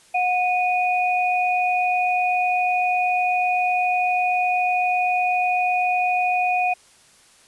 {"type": "tone pair together", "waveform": "sine", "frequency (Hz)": [726.4, 2473], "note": ["F#5", "D#7"], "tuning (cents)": [-32, -11], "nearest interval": "octave + major sixth", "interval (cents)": 2121, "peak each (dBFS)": [-19, -23], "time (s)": [0.14, 6.74], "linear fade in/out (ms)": 10, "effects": ["white hiss -53 dBFS RMS until 7.47 s", "resampled to 24000 Hz"]}